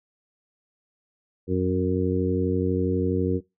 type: harmonic tone with a mistuned harmonic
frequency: 92.2 Hz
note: F#2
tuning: 6 cents flat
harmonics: 1 / 2 / 3 / 4 / 5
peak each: -27 / -27 / -27 / -27 / -27 dBFS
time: 1.47-3.41 s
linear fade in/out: 50 ms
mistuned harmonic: 1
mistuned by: -32 cents
effects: noise-tail reverb RT60 0.2 s tail -20 dB re dry